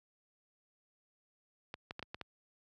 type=clicks; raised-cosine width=0.3 ms; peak=-25 dBFS; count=6; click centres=1.741 / 1.909 / 1.994 / 2.027 / 2.145 / 2.213 s; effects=high-pass 60 Hz 12 dB/octave